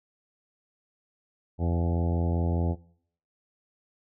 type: harmonic tone with a mistuned harmonic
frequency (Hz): 85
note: F2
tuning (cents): -46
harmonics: 1 / 2 / 3 / 4 / 5 / 6 / 7 / 8 / 9 / 10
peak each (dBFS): -25 / -31 / -35 / -37 / -39 / -41 / -42 / -43 / -44 / -45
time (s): 1.58-2.76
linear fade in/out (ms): 50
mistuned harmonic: 8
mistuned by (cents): +20
effects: noise-tail reverb RT60 0.6 s tail -19 dB re dry